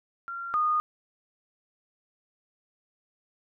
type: tone pair in turn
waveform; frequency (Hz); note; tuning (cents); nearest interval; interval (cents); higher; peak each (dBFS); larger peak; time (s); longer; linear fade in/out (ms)
sine; 1379 / 1228.5; F6 / D#6; -22 / -22; major second; 200; first; -33 / -22; second; 0.28-0.54 / 0.54-0.8; neither; 0
effects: none